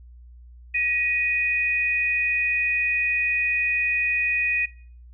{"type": "tone pair together", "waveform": "sine", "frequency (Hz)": [1903.1, 2483], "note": ["A#6", "D#7"], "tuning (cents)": [35, -4], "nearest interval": "perfect fourth", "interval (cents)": 461, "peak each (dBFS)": [-28, -21], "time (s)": [0.74, 4.66], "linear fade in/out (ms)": 10, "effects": ["noise-tail reverb RT60 0.5 s tail -22 dB re dry", "added 60 Hz sine -43 dBFS peak until 5.13 s"]}